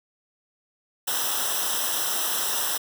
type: noise with comb filter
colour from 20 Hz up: white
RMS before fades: -26 dBFS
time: 1.07-2.78 s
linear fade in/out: 10 ms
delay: 0.44 ms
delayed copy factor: -0.9
effects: none